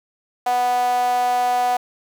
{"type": "tone with high-pass filter", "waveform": "sawtooth", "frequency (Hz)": 246.9, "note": "B3", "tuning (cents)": 0, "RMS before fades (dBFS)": -19, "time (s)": [0.46, 1.77], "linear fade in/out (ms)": 5, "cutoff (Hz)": 740, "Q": 7.3, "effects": ["8-bit"]}